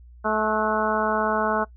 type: harmonic tone with a mistuned harmonic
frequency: 216.5 Hz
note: A3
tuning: 28 cents flat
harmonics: 1 / 2 / 3 / 4 / 5 / 6 / 7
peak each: -29 / -28 / -26 / -28 / -28 / -29 / -29 dBFS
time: 0.24-1.65 s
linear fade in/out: 20 ms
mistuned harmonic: 7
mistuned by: -41 cents
effects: noise-tail reverb RT60 0.1 s tail -20 dB re dry + added 60 Hz sine -44 dBFS peak until 1.76 s